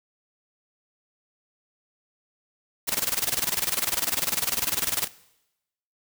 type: noise with tremolo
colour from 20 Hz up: white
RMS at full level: -24 dBFS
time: 2.87-5.08 s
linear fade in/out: 20 ms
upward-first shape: square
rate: 20 Hz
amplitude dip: 80%
effects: noise-tail reverb RT60 0.9 s tail -20 dB re dry